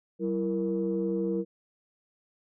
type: tone cluster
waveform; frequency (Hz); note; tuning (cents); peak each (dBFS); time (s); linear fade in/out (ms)
sine; 190.8 / 335.1 / 467.3; G3 / E4 / A#4; -47 / +29 / +4; -30; 0.19-1.45; 50
effects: tanh soft clip ceiling -18 dBFS